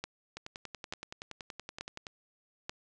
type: two click trains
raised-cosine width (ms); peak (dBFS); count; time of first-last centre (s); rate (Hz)
0.2; -19 / -24; 4 / 19; 0.04-2.695 / 0.37-2.068; 1.13 / 10.6
effects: resampled to 22050 Hz